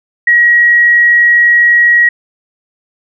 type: tone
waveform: sine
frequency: 1904 Hz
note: A#6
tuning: 36 cents sharp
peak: -4 dBFS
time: 0.27-2.09 s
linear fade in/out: 5 ms
effects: none